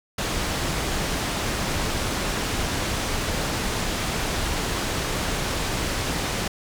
pink low-pass noise, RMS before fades -26 dBFS, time 0.18-6.48 s, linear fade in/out 5 ms, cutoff 8300 Hz, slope 12 dB/octave, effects none

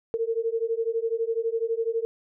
sine beating tone pair, 450 / 462 Hz, A4 / A#4, +39 / -16 cents, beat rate 12 Hz, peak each -27 dBFS, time 0.14-2.05 s, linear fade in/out 0 ms, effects none

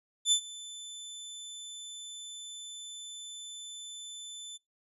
25% pulse tone with ADSR envelope, 3520 Hz, A7, in tune, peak -17 dBFS, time 0.25-4.58 s, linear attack 68 ms, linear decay 83 ms, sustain -21 dB, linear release 23 ms, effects noise-tail reverb RT60 0.2 s tail -26 dB re dry + resampled to 32000 Hz

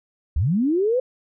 sine linear sweep, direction up, 58.27 to 523.3 Hz, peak -17 dBFS, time 0.36-1 s, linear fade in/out 5 ms, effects none

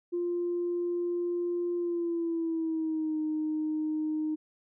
sine tone with pitch glide, 349.2 to 309.3 Hz, F4 to D#4, 0 to -10 cents, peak -27 dBFS, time 0.12-4.36 s, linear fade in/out 20 ms, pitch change -210 cents, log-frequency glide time 1.76-3.19 s, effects tanh soft clip ceiling -23 dBFS

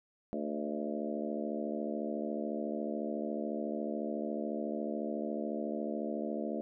harmonic tone with a mistuned harmonic, 74 Hz, D2, 14 cents sharp, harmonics 3 / 4 / 5 / 6 / 7 / 8 / 9, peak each -38 / -40 / -42 / -45 / -43 / -42 / -44 dBFS, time 0.33-6.61 s, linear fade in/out 0 ms, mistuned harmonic 8, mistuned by +29 cents, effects none

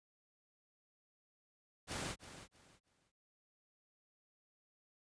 pink noise with echo, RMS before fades -41 dBFS, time 1.87-2.16 s, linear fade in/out 50 ms, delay 320 ms, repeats 3, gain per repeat -12 dB, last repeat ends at 3.12 s, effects high-pass 60 Hz 12 dB/octave + resampled to 22050 Hz

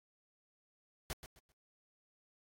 pink noise with echo, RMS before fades -40 dBFS, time 1.1-1.13 s, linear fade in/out 0 ms, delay 130 ms, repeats 3, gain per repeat -11 dB, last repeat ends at 1.52 s, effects AAC 64 kbps

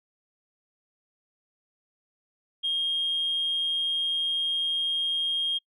sine tone, 3234 Hz, G#7, 47 cents flat, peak -23 dBFS, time 2.63-5.59 s, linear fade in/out 20 ms, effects noise-tail reverb RT60 0.1 s tail -26 dB re dry + tanh soft clip ceiling -20 dBFS

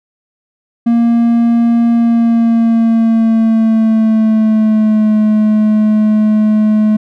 triangle tone with pitch glide, 233.6 to 214.2 Hz, A#3 to A3, +4 to -46 cents, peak -5 dBFS, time 0.86-6.97 s, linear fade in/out 10 ms, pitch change -150 cents, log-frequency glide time 1.91-5.17 s, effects none

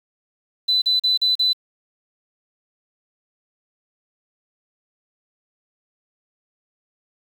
sine tone bursts, 4004 Hz, B7, 23 cents sharp, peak -15 dBFS, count 5, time 0.68-1.532 s, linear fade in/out 10 ms, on 140 ms, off 38 ms, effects 7-bit

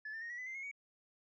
sine tone with pitch steps, 1726 / 1792 / 1860.6 / 1931.8 / 2006 / 2082 / 2162 / 2245 Hz, A6 / A6 / A#6 / B6 / B6 / C7 / C#7 / C#7, -34 / +31 / -4 / -39 / +26 / -9 / -44 / +21 cents, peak -40 dBFS, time 0.05-0.714 s, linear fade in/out 5 ms, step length 83 ms, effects tanh soft clip ceiling -39 dBFS

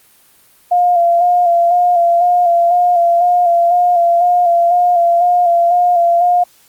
sine tone with vibrato, 698.5 Hz, F5, in tune, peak -8 dBFS, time 0.71-6.44 s, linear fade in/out 10 ms, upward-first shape square, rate 2 Hz, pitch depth 30 cents each way, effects white hiss -49 dBFS RMS until 6.68 s + Opus 32 kbps

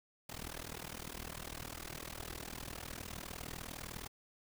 pink noise with amplitude modulation, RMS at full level -42 dBFS, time 0.29-4.08 s, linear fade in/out 5 ms, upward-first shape sine, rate 39.8 Hz, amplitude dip 95%, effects none

